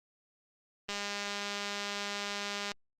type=click train; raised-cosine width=0.2 ms; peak=-19 dBFS; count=372; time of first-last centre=0.89-2.718 s; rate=203 Hz; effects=Opus 24 kbps